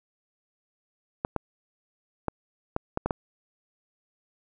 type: clicks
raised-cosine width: 1 ms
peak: -12 dBFS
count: 7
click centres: 1.249 / 1.363 / 2.283 / 2.764 / 2.974 / 3.06 / 3.108 s
effects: none

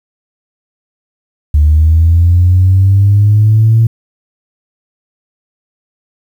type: linear sweep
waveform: sine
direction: up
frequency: 73.42 to 114.6 Hz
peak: -3 dBFS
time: 1.54-3.87 s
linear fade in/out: 5 ms
effects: tanh soft clip ceiling 0 dBFS + 7-bit

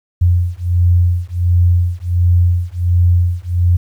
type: beating tone pair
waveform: sine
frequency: 87.31 / 88.71 Hz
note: F2 / F2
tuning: 0 / +28 cents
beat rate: 1.4 Hz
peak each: -13 dBFS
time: 0.21-3.77 s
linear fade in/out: 10 ms
effects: 8-bit

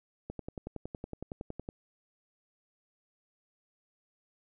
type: click train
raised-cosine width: 2 ms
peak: -25 dBFS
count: 16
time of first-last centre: 0.3-1.689 s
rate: 10.8 Hz
effects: none

